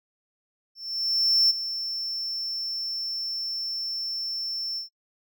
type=tone with ADSR envelope; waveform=triangle; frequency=5380 Hz; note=E8; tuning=34 cents sharp; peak=-15 dBFS; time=0.75-4.89 s; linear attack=750 ms; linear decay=18 ms; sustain=-12 dB; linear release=120 ms; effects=noise-tail reverb RT60 0.1 s tail -26 dB re dry